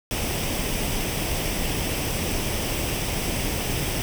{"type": "noise with comb filter", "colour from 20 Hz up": "pink", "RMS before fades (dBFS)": -26, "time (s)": [0.11, 4.02], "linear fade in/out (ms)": 0, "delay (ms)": 0.36, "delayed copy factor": 0.5, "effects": []}